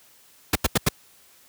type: noise bursts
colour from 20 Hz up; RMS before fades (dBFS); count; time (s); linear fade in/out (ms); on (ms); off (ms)
pink; -18; 4; 0.53-0.888; 5; 25; 86
effects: white hiss -55 dBFS RMS until 1.48 s + high-pass 60 Hz 12 dB/octave